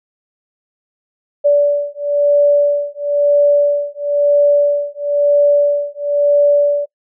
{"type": "beating tone pair", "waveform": "sine", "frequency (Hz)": [578, 579], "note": ["D5", "D5"], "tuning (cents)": [-28, -25], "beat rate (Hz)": 1, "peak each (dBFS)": -13, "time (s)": [1.44, 6.86], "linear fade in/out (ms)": 20, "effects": ["noise-tail reverb RT60 0.1 s tail -23 dB re dry"]}